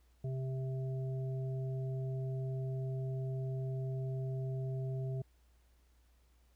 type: harmonic tone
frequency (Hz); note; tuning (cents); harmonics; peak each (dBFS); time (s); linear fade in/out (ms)
131.6; C3; +10; 1 / 3 / 5; -35 / -46 / -50; 0.24-5.22; 5
effects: added 60 Hz sine -65 dBFS peak until 6.55 s + pink hiss -75 dBFS RMS until 6.55 s